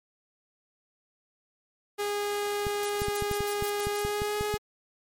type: tone with pitch glide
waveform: sawtooth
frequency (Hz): 410.5 to 418.6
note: G#4 to G#4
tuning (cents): -20 to +14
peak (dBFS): -24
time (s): 1.98-4.58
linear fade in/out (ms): 20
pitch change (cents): +34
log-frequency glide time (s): 3.89-4.41
type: clicks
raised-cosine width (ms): 5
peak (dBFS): -21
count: 12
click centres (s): 2.668 / 3.019 / 3.084 / 3.223 / 3.313 / 3.406 / 3.624 / 3.87 / 4.05 / 4.219 / 4.41 / 4.541
type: noise bursts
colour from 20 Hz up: blue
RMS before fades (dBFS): -36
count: 8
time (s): 2.83-4.018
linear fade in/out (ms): 0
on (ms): 61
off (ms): 100
effects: MP3 64 kbps